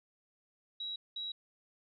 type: tone bursts at uneven times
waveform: sine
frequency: 3871 Hz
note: B7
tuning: 35 cents flat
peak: -37 dBFS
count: 2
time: 0.8-0.96 / 1.16-1.32 s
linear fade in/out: 5 ms
effects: none